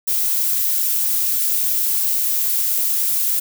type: noise with amplitude modulation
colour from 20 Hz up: violet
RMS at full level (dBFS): -17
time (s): 0.07-3.4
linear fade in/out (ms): 10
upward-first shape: sine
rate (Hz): 270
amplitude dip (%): 40
effects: none